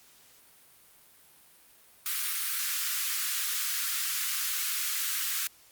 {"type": "high-pass noise", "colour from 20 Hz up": "white", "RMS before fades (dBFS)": -31, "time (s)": [2.06, 5.47], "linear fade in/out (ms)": 0, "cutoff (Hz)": 1200, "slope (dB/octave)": 48, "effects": ["white hiss -58 dBFS RMS until 5.71 s", "Opus 48 kbps"]}